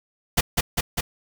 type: noise with echo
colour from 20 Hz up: pink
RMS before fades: -18 dBFS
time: 0.37-0.41 s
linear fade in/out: 10 ms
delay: 200 ms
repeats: 3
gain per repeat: -2 dB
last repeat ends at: 1.01 s
effects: none